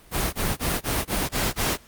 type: noise bursts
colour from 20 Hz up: pink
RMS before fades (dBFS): -24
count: 7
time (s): 0.11-1.776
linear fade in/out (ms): 50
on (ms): 220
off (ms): 21
effects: pink hiss -52 dBFS RMS until 1.87 s + Opus 32 kbps